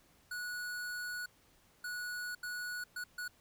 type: tone bursts at uneven times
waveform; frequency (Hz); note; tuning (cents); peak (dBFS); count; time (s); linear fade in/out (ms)
square; 1465; F#6; -18; -39; 5; 0.31-1.26 / 1.84-2.35 / 2.43-2.84 / 2.96-3.04 / 3.18-3.28; 5
effects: pink hiss -67 dBFS RMS until 3.4 s